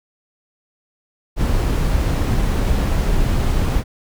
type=noise; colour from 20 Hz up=brown; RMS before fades=-17 dBFS; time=1.36-3.84 s; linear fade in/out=50 ms; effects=none